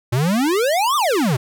square exponential two-way sweep, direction up then down, 114.5 to 1234 to 114.5 Hz, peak -16 dBFS, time 0.12-1.37 s, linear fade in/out 10 ms, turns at 0.96 s, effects none

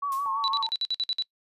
sine tone with vibrato, 1108.7 Hz, C#6, in tune, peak -26 dBFS, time 0.02-0.63 s, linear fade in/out 10 ms, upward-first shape sine, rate 5.9 Hz, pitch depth 55 cents each way
blue noise with exponential decay, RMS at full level -38 dBFS, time 0.12-0.39 s, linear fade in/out 1 ms, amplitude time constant 57 ms
sine tone, 897 Hz, A5, 33 cents sharp, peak -33 dBFS, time 0.26-0.69 s, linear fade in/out 0 ms
sine tone bursts, 3951 Hz, B7, in tune, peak -24 dBFS, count 9, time 0.44-1.223 s, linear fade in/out 0 ms, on 39 ms, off 54 ms
effects noise-tail reverb RT60 0.1 s tail -24 dB re dry + resampled to 32000 Hz

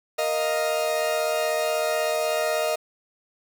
40% pulse chord, Bb suspended fourth, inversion none, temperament equal, 466.2 / 622.3 / 698.5 Hz, Bb4 / Eb5 / F5, 0 / 0 / 0 cents, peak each -29 / -23 / -29 dBFS, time 0.18-2.76 s, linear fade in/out 10 ms, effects 8-bit

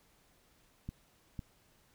clicks, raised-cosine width 5 ms, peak -27 dBFS, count 2, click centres 0.89 / 1.392 s, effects pink hiss -68 dBFS RMS until 1.94 s

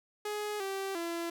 sawtooth tone with pitch steps, 418.8 / 388.8 / 338.2 Hz, G#4 / G4 / E4, +15 / -14 / +44 cents, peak -30 dBFS, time 0.25-1.3 s, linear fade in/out 5 ms, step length 350 ms, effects none

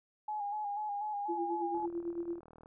sine tone with vibrato, 830.6 Hz, G#5, in tune, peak -34 dBFS, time 0.28-1.86 s, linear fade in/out 5 ms, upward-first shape square, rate 4.1 Hz, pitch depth 38 cents each way
sine tone with tremolo, 342.1 Hz, F4, 36 cents flat, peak -32 dBFS, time 1.28-2.4 s, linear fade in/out 20 ms, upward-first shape sine, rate 9 Hz, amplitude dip 70%
click train, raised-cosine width 1 ms, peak -40 dBFS, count 37, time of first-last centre 1.75-2.659 s, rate 39.6 Hz
effects none

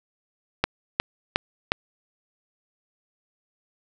click train, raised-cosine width 0.3 ms, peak -3 dBFS, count 4, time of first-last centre 0.64-1.719 s, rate 2.78 Hz, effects none

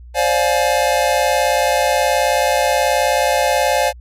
square chord, D half-diminished seventh, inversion third, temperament just, 528.6 / 587.3 / 704.8 / 845.8 Hz, C5 / D5 / F5 / Ab5, +18 / 0 / +16 / +31 cents, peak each -20 dBFS, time 0.14-3.93 s, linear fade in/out 50 ms, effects added 60 Hz sine -35 dBFS peak until 4 s + resampled to 32000 Hz

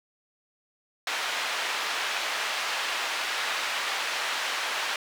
white band-pass noise, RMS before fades -30 dBFS, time 1.07-4.96 s, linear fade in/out 2 ms, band 740 to 3000 Hz, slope 12 dB/octave, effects none

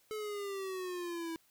square exponential sweep, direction down, 434 to 325.5 Hz, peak -38 dBFS, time 0.11-1.36 s, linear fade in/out 0 ms, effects white hiss -69 dBFS RMS until 1.5 s

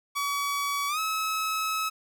sawtooth tone with pitch glide, 1136 to 1289.9 Hz, C#6 to E6, +42 to -38 cents, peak -23 dBFS, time 0.15-1.9 s, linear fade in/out 20 ms, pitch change +220 cents, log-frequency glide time 0.88-0.99 s, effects none

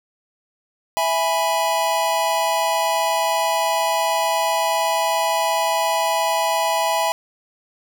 square chord, E major, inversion none, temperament equal, 659.3 / 830.6 / 987.8 Hz, E5 / G#5 / B5, 0 / 0 / 0 cents, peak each -23 dBFS, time 0.97-7.12 s, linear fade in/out 0 ms, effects none

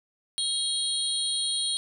sine tone cluster, 3257 / 3828 / 4282 / 9070 Hz, G#7 / A#7 / C8 / C#9, -34 / +45 / +39 / +39 cents, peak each -31 dBFS, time 0.38-1.77 s, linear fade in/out 0 ms, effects none

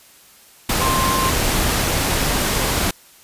sine tone in noise, 1053 Hz, C6, 11 cents sharp, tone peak -19 dBFS, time 0.81-1.3 s, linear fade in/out 5 ms, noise pink, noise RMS -19 dBFS, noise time 0.69-2.91 s, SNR -3 dB, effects white hiss -48 dBFS RMS until 3.23 s + resampled to 32000 Hz

